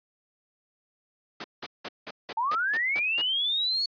pink noise bursts, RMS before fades -34 dBFS, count 9, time 1.4-3.218 s, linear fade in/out 5 ms, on 42 ms, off 180 ms
sine linear sweep, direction up, 863 to 4435 Hz, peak -24 dBFS, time 2.37-3.86 s, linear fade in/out 5 ms
effects high-pass 300 Hz 12 dB/octave + resampled to 11025 Hz

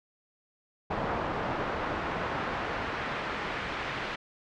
brown noise with band-pass filter sweep, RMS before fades -33 dBFS, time 0.9-4.16 s, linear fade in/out 10 ms, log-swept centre 950 to 2100 Hz, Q 0.89, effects low-pass 5000 Hz 12 dB/octave

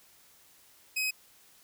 sawtooth tone, 2531 Hz, D#7, 29 cents sharp, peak -25 dBFS, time 0.96-1.11 s, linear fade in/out 10 ms, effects white hiss -60 dBFS RMS until 1.63 s

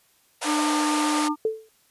pink band-pass noise, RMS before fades -29 dBFS, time 0.41-1.29 s, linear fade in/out 20 ms, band 470 to 11000 Hz, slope 96 dB/octave
harmonic tone, 300 Hz, D4, 37 cents sharp, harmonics 1 / 3 / 4, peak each -23 / -28 / -29 dBFS, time 0.44-1.36 s, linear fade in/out 50 ms
sine tone with exponential decay, 440 Hz, A4, in tune, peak -17 dBFS, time 1.45-1.69 s, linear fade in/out 2 ms, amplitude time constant 51 ms
effects white hiss -62 dBFS RMS until 1.9 s + resampled to 32000 Hz

